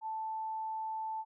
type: tone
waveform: sine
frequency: 880 Hz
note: A5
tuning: in tune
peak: -35 dBFS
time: 0.01-1.25 s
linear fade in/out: 50 ms
effects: none